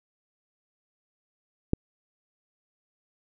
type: click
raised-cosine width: 3 ms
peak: -9 dBFS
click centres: 1.734 s
effects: none